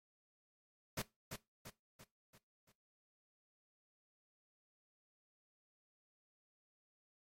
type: noise with echo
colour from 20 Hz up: pink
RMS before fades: -40 dBFS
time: 0.97-1.02 s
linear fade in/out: 5 ms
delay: 340 ms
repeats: 5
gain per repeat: -6 dB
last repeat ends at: 2.72 s
effects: noise-tail reverb RT60 0.2 s tail -18 dB re dry + MP3 64 kbps